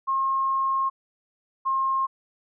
sine tone pair in turn, 1074 / 1068 Hz, C6 / C6, +45 / +35 cents, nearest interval unison, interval 10 cents, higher first, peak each -21 dBFS, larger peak neither, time 0.07-0.9 / 1.65-2.07 s, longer first, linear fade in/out 20 ms, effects none

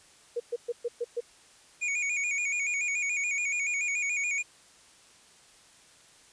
sine tone bursts, 476.7 Hz, A#4, 39 cents sharp, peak -27 dBFS, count 6, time 0.36-1.206 s, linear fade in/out 10 ms, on 41 ms, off 120 ms
square tone with vibrato, 2333 Hz, D7, 12 cents flat, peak -28 dBFS, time 1.81-4.43 s, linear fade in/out 20 ms, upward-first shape square, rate 7 Hz, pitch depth 74 cents each way
effects white hiss -57 dBFS RMS until 6.32 s + resampled to 22050 Hz

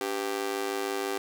sawtooth tone with amplitude modulation, 392 Hz, G4, in tune, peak -21 dBFS, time 0.01-1.18 s, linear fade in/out 2 ms, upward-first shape sine, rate 106 Hz, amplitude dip 95%, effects 10-bit

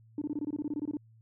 sine tone bursts, 295.9 Hz, D4, 13 cents sharp, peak -29 dBFS, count 14, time 0.18-0.97 s, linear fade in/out 2 ms, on 36 ms, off 22 ms, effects tanh soft clip ceiling -26 dBFS + added 112 Hz sine -56 dBFS peak until 1.21 s

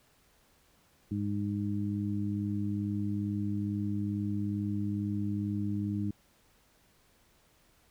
harmonic tone, 102.3 Hz, G#2, 26 cents flat, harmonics 1 / 2 / 3, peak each -34 / -33 / -36 dBFS, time 1.11-6.11 s, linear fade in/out 5 ms, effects pink hiss -66 dBFS RMS until 7.9 s

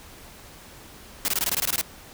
white noise bursts, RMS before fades -24 dBFS, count 11, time 1.25-1.812 s, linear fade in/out 0 ms, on 32 ms, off 21 ms, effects pink hiss -46 dBFS RMS until 2.13 s

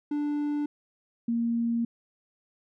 triangle / sine tone pair in turn, 293.7 / 233.1 Hz, D4 / A#3, 0 / 0 cents, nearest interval major third, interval 400 cents, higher first, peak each -24 dBFS, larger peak neither, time 0.11-0.66 / 1.28-1.85 s, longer second, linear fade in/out 5 ms, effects none

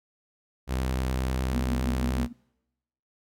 sawtooth tone with vibrato, 64.4 Hz, C2, 27 cents flat, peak -22 dBFS, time 0.67-2.28 s, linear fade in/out 50 ms, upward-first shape square, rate 9.7 Hz, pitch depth 15 cents each way
sine tone with tremolo, 238.2 Hz, A#3, 38 cents sharp, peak -26 dBFS, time 1.53-2.33 s, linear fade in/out 10 ms, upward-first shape triangle, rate 6.2 Hz, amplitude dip 95%
effects noise-tail reverb RT60 0.9 s tail -25 dB re dry

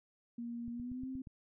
sine tone with pitch glide, 236 to 261.9 Hz, A#3 to C4, +22 to +2 cents, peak -39 dBFS, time 0.38-1.22 s, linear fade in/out 5 ms, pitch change +180 cents, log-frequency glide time 0.72-1.08 s
click train, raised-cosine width 5 ms, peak -37 dBFS, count 6, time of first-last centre 0.68-1.272 s, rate 8.45 Hz
effects none

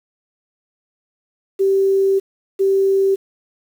sine tone pair in turn, 389 / 389 Hz, G4 / G4, -13 / -13 cents, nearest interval unison, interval 0 cents, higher neither, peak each -12 dBFS, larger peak neither, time 1.59-2.2 / 2.59-3.16 s, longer first, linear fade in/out 20 ms, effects 7-bit

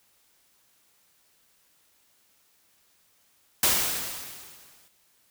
white noise with exponential decay, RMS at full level -20 dBFS, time 3.63-4.88 s, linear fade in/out 2 ms, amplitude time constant 270 ms, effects white hiss -65 dBFS RMS until 5.3 s

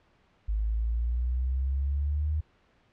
sine exponential sweep, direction up, 51.91 to 77.78 Hz, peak -25 dBFS, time 0.48-2.41 s, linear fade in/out 10 ms, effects pink hiss -65 dBFS RMS until 2.92 s + low-pass 3000 Hz 12 dB/octave

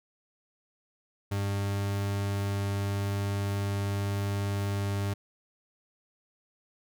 40% pulse tone, 100.1 Hz, G2, 37 cents sharp, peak -27 dBFS, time 1.31-5.14 s, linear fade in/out 10 ms, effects none

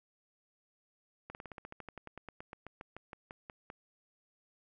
slowing click train, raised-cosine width 0.5 ms, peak -30 dBFS, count 23, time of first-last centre 1.3-3.701 s, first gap 49 ms, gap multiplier 1.07, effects none

